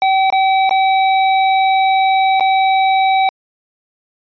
square tone with dropouts, 767 Hz, G5, 38 cents flat, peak -11 dBFS, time 0.02-3.29 s, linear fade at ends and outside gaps 1 ms, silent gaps 0.302-0.325 / 0.694-0.709 / 2.398-2.407 s, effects resampled to 11025 Hz

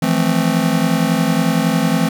square chord, F major seventh, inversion third, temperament just, 163.7 / 174.61 / 218.3 / 261.9 Hz, E3 / F3 / A3 / C4, -12 / 0 / -13 / +2 cents, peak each -20 dBFS, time 0.02-2.09 s, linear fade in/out 5 ms, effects none

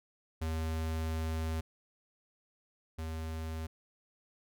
square tone pair in turn, 80.2 / 80.2 Hz, E2 / E2, -47 / -47 cents, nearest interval unison, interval 0 cents, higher neither, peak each -33 / -37 dBFS, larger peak first, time 0.41-1.61 / 2.98-3.67 s, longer first, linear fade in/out 10 ms, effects none

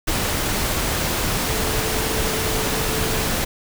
sine tone in noise, 440 Hz, A4, in tune, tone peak -29 dBFS, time 1.48-3.27 s, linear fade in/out 10 ms, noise pink, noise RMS -22 dBFS, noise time 0.07-3.45 s, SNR -10 dB, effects none

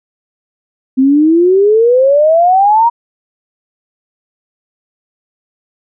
sine exponential sweep, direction up, 257.1 to 957 Hz, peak -5 dBFS, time 0.97-2.9 s, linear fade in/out 20 ms, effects none

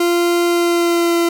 40% pulse tone with pitch glide, 346.1 to 340.4 Hz, F4 to F4, -16 to -44 cents, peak -12 dBFS, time 0-1.29 s, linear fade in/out 5 ms, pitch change -28 cents, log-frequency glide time 0.46-1.17 s, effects none

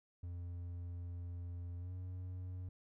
triangle tone with pitch glide, 87.4 to 91.22 Hz, F2 to F#2, +2 to -24 cents, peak -40 dBFS, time 0.23-2.69 s, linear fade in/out 5 ms, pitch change +74 cents, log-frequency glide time 1.78-1.92 s, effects none

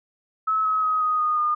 sine tone with pitch steps, 1294 / 1278.4 / 1263 / 1247.8 / 1232.7 / 1217.9 Hz, E6 / D#6 / D#6 / D#6 / D#6 / D#6, -32 / +47 / +26 / +5 / -17 / -37 cents, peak -19 dBFS, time 0.47-1.55 s, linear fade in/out 10 ms, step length 180 ms, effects none

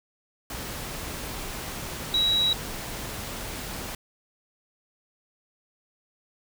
sine tone in noise, 3872 Hz, B7, 35 cents flat, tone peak -20 dBFS, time 2.14-2.53 s, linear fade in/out 2 ms, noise pink, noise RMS -35 dBFS, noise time 0.5-3.95 s, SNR +12 dB, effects none

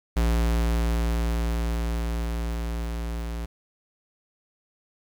square tone with level ramp, 57.5 Hz, A#1, 23 cents flat, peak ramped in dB -20 to -30 dBFS, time 0.16-3.46 s, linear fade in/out 10 ms, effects 9-bit

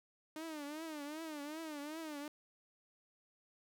sawtooth tone with vibrato, 305.5 Hz, D#4, 32 cents flat, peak -39 dBFS, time 0.36-2.28 s, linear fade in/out 2 ms, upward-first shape triangle, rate 2.6 Hz, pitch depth 140 cents each way, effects none

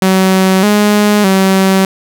sawtooth tone with pitch steps, 188.9 / 208.1 / 191.4 Hz, F#3 / G#3 / G3, +36 / +4 / -41 cents, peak -3 dBFS, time 0.02-1.85 s, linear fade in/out 2 ms, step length 610 ms, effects none

